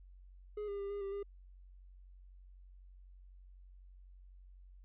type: tone with pitch steps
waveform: triangle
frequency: 418.7 / 402.8 / 398.5 / 406.1 / 393.6 / 402.6 Hz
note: G#4 / G4 / G4 / G#4 / G4 / G4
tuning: +14 / +47 / +28 / -39 / +7 / +46 cents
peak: -36 dBFS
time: 0.57-1.23 s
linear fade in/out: 5 ms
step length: 110 ms
effects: added 46 Hz sine -54 dBFS peak until 4.84 s + resampled to 8000 Hz